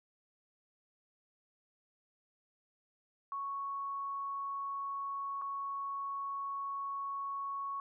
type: tone with dropouts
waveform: sine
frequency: 1108.7 Hz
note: C#6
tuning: in tune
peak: -36 dBFS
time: 3.32-7.8 s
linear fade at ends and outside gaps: 1 ms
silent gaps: 5.415-5.419 s
effects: none

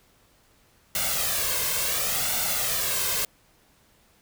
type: noise with flanger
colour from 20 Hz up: white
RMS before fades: -26 dBFS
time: 0.95-3.25 s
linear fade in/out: 2 ms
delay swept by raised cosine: 1.4 to 1.92 ms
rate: 0.7 Hz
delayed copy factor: +0.65
effects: pink hiss -61 dBFS RMS until 4.21 s

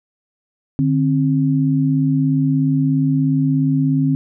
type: tone pair together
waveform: sine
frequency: 149.57 / 266.5 Hz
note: D3 / C4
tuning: +32 / +32 cents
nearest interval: minor seventh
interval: 1000 cents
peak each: -16 dBFS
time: 0.79-4.15 s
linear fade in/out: 0 ms
effects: none

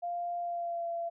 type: tone with pitch glide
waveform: sine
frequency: 697 to 679.9 Hz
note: F5 to F5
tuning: -4 to -47 cents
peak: -32 dBFS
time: 0.02-1.1 s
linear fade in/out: 20 ms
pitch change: -43 cents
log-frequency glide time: 0.39-0.87 s
effects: none

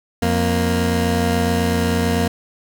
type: tone pair together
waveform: 20% pulse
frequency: 87.3 / 233.1 Hz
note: F2 / A#3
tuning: 0 / 0 cents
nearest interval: octave + perfect fourth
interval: 1700 cents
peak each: -14 dBFS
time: 0.22-2.28 s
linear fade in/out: 5 ms
effects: none

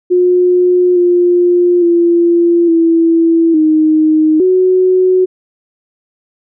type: tone with pitch steps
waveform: sine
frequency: 359.7 / 352.8 / 342.5 / 331.1 / 311.6 / 370 Hz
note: F#4 / F4 / F4 / E4 / D#4 / F#4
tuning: -49 / +18 / -34 / +8 / +3 / 0 cents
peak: -6 dBFS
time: 0.1-5.26 s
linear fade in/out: 20 ms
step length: 860 ms
effects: none

